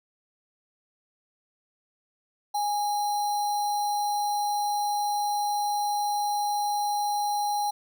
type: tone with sample-and-hold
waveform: sine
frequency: 826 Hz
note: G#5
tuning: 10 cents flat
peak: -24 dBFS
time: 2.54-7.71 s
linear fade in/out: 10 ms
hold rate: 4900 Hz
effects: none